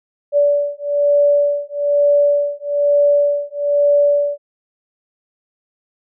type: beating tone pair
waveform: sine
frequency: 577 / 578.1 Hz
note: D5 / D5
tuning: -31 / -27 cents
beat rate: 1.1 Hz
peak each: -15 dBFS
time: 0.32-4.38 s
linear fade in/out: 50 ms
effects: none